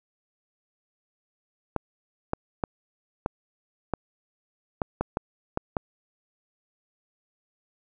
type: clicks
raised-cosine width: 1 ms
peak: -11 dBFS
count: 10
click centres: 1.763 / 2.334 / 2.638 / 3.261 / 3.937 / 4.818 / 5.01 / 5.171 / 5.574 / 5.768 s
effects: none